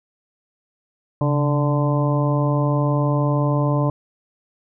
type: harmonic tone with a mistuned harmonic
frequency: 146.83 Hz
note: D3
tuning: in tune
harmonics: 1 / 2 / 3 / 4 / 5 / 6 / 7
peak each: -18 / -24 / -30 / -25 / -35 / -31 / -28 dBFS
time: 1.21-3.9 s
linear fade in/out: 2 ms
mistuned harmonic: 1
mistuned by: -82 cents
effects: none